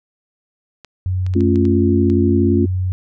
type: clicks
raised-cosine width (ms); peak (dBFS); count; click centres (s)
0.2; -20; 7; 0.847 / 1.265 / 1.338 / 1.407 / 1.558 / 1.653 / 2.1
type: tone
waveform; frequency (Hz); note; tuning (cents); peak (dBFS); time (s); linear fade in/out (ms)
sine; 92.3; F#2; -4; -16; 1.06-2.92; 0
type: chord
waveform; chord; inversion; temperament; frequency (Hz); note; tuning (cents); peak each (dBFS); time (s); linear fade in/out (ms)
sine; A augmented; none; equal; 220 / 277.2 / 349.2; A3 / C#4 / E#4; 0 / 0 / 0; -17; 1.35-2.66; 10
effects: none